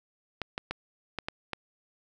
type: clicks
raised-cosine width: 0.3 ms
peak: -16 dBFS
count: 6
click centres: 0.417 / 0.579 / 0.71 / 1.187 / 1.285 / 1.533 s
effects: none